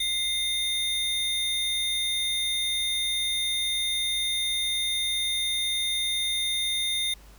square tone pair together, 2093 / 3638 Hz, C7 / A#7, 0 / -43 cents, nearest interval minor seventh, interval 957 cents, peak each -34 / -26 dBFS, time 0-7.14 s, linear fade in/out 5 ms, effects added 50 Hz sine -49 dBFS peak until 7.38 s + pink hiss -55 dBFS RMS until 7.38 s

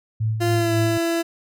sine tone with tremolo, 110 Hz, A2, in tune, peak -18 dBFS, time 0.2-0.98 s, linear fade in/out 10 ms, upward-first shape sine, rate 3.7 Hz, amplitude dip 50%
30% pulse tone with pitch glide, 346.2 to 334.8 Hz, F4 to E4, -15 to +27 cents, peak -17 dBFS, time 0.4-1.23 s, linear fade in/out 20 ms, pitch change -58 cents, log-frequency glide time 0.53-0.72 s
effects none

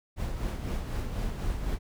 brown noise with tremolo, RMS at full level -30 dBFS, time 0.16-1.79 s, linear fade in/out 50 ms, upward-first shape sine, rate 4 Hz, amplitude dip 45%, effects none

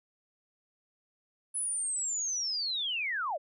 sine linear sweep, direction down, 10280 to 521 Hz, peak -30 dBFS, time 1.54-3.38 s, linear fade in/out 20 ms, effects none

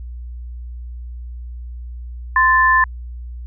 sine tone pair together, 1038.4 / 1760 Hz, C6 / A6, -13 / 0 cents, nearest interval major sixth, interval 913 cents, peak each -13 dBFS, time 2.36-2.84 s, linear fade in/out 2 ms, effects added 60 Hz sine -28 dBFS peak until 3.46 s

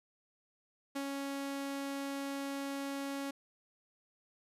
sawtooth tone with ADSR envelope, 277.2 Hz, C#4, in tune, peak -31 dBFS, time 0.95-3.31 s, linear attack 13 ms, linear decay 72 ms, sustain -2 dB, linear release 7 ms, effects resampled to 32000 Hz

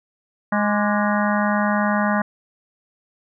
harmonic tone with a mistuned harmonic, 207.7 Hz, G#3, in tune, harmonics 1 / 3 / 4 / 5 / 6 / 7 / 8 / 9, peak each -20 / -25 / -26 / -27 / -28 / -28 / -29 / -30 dBFS, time 0.52-2.22 s, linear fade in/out 5 ms, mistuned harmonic 6, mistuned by -100 cents, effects none

